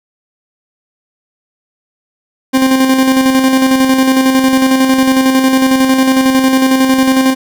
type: tone with tremolo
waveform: 40% pulse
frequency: 263.2 Hz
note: C4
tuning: 10 cents sharp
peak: -5 dBFS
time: 2.53-7.35 s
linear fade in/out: 20 ms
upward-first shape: square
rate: 11 Hz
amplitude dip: 40%
effects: none